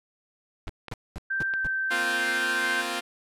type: noise bursts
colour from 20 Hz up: brown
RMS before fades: -34 dBFS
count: 5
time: 0.67-1.67 s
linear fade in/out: 0 ms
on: 24 ms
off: 220 ms
type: clicks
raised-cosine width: 0.3 ms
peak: -22 dBFS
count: 4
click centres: 0.68 / 0.883 / 0.922 / 1.538 s
type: tone with pitch glide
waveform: sine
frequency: 1568 to 1555.4 Hz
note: G6 to G6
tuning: 0 to -14 cents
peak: -25 dBFS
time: 1.3-2.82 s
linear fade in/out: 10 ms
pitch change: -14 cents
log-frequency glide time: 1.55-1.6 s
type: chord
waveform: 5% pulse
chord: Bb suspended second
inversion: none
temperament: equal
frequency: 233.1 / 261.6 / 349.2 Hz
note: Bb3 / C4 / F4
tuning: 0 / 0 / 0 cents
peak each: -24 / -22 / -19 dBFS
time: 1.9-3.01 s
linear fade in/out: 20 ms
effects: low-pass 11000 Hz 12 dB/octave